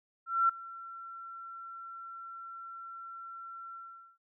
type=tone with ADSR envelope; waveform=sine; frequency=1355 Hz; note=E6; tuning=47 cents sharp; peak=-21 dBFS; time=0.26-4.18 s; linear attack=230 ms; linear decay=7 ms; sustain=-21 dB; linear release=440 ms; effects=noise-tail reverb RT60 0.1 s tail -26 dB re dry